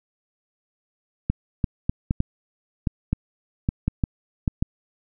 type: clicks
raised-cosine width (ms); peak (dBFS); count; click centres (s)
5; -8; 12; 1.3 / 1.642 / 1.895 / 2.109 / 2.204 / 2.872 / 3.13 / 3.689 / 3.88 / 4.038 / 4.478 / 4.625
effects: none